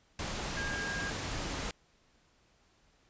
sine tone in noise, 1621 Hz, G#6, 42 cents flat, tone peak -36 dBFS, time 0.57-1.1 s, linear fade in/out 2 ms, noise pink, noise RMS -37 dBFS, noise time 0.19-1.71 s, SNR -2 dB, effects pink hiss -68 dBFS RMS until 3.09 s + resampled to 16000 Hz

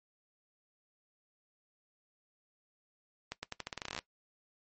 accelerating click train, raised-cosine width 0.2 ms, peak -20 dBFS, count 16, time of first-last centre 3.32-3.989 s, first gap 110 ms, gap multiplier 0.85, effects noise-tail reverb RT60 0.1 s tail -18 dB re dry + MP3 32 kbps

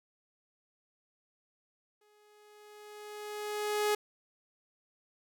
sawtooth tone with exponential growth, 419.2 Hz, G#4, 16 cents sharp, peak -22 dBFS, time 2.01-3.95 s, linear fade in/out 5 ms, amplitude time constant 420 ms, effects none

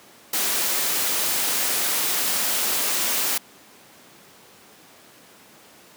white noise, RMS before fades -23 dBFS, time 0.33-3.38 s, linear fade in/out 5 ms, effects pink hiss -49 dBFS RMS until 5.96 s + high-pass 200 Hz 12 dB/octave

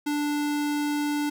square tone, 293.7 Hz, D4, in tune, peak -25 dBFS, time 0.06-1.3 s, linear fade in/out 10 ms, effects none

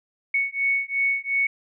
sine beating tone pair, 2217 / 2219.8 Hz, C#7 / C#7, 0 / +2 cents, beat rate 2.8 Hz, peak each -24 dBFS, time 0.34-1.47 s, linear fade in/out 5 ms, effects none

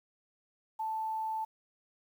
sine tone with quantisation, 880 Hz, A5, in tune, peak -32 dBFS, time 0.79-1.45 s, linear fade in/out 10 ms, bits 10, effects none

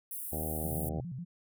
pink high-pass noise, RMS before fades -40 dBFS, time 0.11-0.89 s, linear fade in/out 2 ms, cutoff 9600 Hz, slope 48 dB/octave
harmonic tone, 78.1 Hz, D#2, 7 cents sharp, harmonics 1 / 2 / 3 / 4 / 5 / 6 / 7 / 8 / 9 / 10, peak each -38 / -41 / -43 / -44 / -45 / -46 / -46 / -47 / -48 / -48 dBFS, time 0.32-1.01 s, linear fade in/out 5 ms
sine tone with vibrato, 149.3 Hz, D3, 29 cents sharp, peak -37 dBFS, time 0.63-1.25 s, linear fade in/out 20 ms, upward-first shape square, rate 7.2 Hz, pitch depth 260 cents each way
effects none

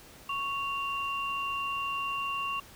sine tone pair together, 1109.6 / 2775 Hz, C#6 / F7, +1 / -12 cents, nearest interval octave + major third, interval 1587 cents, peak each -32 / -34 dBFS, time 0.29-2.6 s, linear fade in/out 5 ms, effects pink hiss -52 dBFS RMS until 2.75 s

